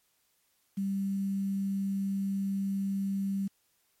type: tone with quantisation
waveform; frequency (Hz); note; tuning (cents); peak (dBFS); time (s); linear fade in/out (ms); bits
sine; 196; G3; 0; -28; 0.77-3.48; 10; 9
effects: white hiss -72 dBFS RMS until 4 s + MP3 64 kbps